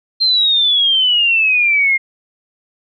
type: exponential sweep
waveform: sine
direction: down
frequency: 4186 to 2112 Hz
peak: -10 dBFS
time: 0.2-1.98 s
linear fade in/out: 20 ms
effects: none